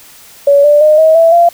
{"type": "tone with pitch steps", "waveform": "sine", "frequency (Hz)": [566, 588.3, 611.5, 635.7, 660.8, 686.8], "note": ["C#5", "D5", "D#5", "D#5", "E5", "F5"], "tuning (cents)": [36, 3, -30, 37, 4, -29], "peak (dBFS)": -3, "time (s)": [0.47, 1.49], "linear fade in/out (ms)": 5, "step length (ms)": 170, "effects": ["white hiss -38 dBFS RMS until 1.53 s"]}